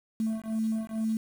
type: beating tone pair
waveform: triangle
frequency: 220 / 222.2 Hz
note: A3 / A3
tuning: 0 / +17 cents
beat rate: 2.2 Hz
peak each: -27 dBFS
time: 0.2-1.17 s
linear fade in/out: 2 ms
effects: tanh soft clip ceiling -23 dBFS + 8-bit